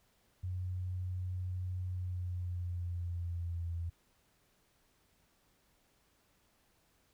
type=tone with pitch glide; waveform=sine; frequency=91.3 to 84.7 Hz; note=F#2 to E2; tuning=-23 to +48 cents; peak=-35 dBFS; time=0.43-3.9 s; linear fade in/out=10 ms; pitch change=-129 cents; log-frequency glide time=1.89-3.73 s; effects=pink hiss -72 dBFS RMS until 7.13 s